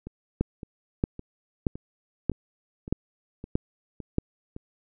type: two click trains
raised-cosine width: 3 ms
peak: -10 / -24 dBFS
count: 7 / 9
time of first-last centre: 0.41-4.184 / 0.07-4.564 s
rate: 1.59 / 1.78 Hz
effects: none